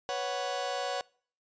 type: chord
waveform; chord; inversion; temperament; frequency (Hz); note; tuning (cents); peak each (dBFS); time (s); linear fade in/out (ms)
sawtooth; B suspended second; none; just; 493.9 / 555.6 / 740.8; B4 / C#5 / F#5; 0 / +4 / +2; -34 / -31 / -30; 0.09-1.01; 0
effects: noise-tail reverb RT60 0.5 s tail -25 dB re dry + resampled to 16000 Hz